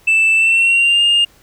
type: tone with pitch glide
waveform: sine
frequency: 2646 to 2820 Hz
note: E7 to F7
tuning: +6 to +16 cents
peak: -7 dBFS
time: 0.07-1.25 s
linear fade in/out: 10 ms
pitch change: +110 cents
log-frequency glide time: 0.35-1.03 s
effects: tanh soft clip ceiling -8 dBFS + pink hiss -50 dBFS RMS until 1.42 s